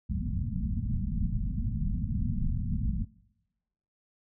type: low-pass noise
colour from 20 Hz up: pink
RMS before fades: -30 dBFS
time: 0.09-3.05 s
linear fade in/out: 10 ms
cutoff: 240 Hz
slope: 96 dB/octave
effects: noise-tail reverb RT60 1.0 s tail -23 dB re dry